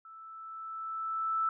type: tone with level ramp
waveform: sine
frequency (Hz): 1318.5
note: E6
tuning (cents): 0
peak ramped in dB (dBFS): -48 to -26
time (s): 0.05-1.49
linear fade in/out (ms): 2
effects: none